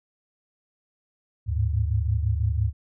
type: tone cluster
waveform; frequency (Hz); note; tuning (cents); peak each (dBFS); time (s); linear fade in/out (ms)
sine; 74.6 / 103 / 109; D2 / G#2 / A2; +28 / -14 / -16; -24 / -25 / -28; 1.46-2.73; 50
effects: none